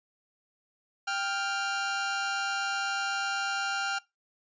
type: tone pair together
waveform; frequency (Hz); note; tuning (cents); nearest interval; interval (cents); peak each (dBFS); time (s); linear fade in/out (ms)
sawtooth; 788.5 / 1396.9; G5 / F6; +10 / 0; minor seventh; 990; -29 / -27; 1.07-3.99; 10
effects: noise-tail reverb RT60 0.2 s tail -21 dB re dry + resampled to 16000 Hz